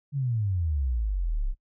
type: exponential sweep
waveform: sine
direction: down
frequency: 146.83 to 30.77 Hz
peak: -24 dBFS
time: 0.12-1.55 s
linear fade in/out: 50 ms
effects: noise-tail reverb RT60 0.1 s tail -20 dB re dry